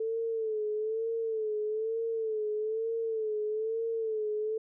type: tone with vibrato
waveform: sine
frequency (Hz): 440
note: A4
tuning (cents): 0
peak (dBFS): -29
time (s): 0-4.58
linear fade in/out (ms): 5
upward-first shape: sine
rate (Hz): 1.1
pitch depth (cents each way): 65
effects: none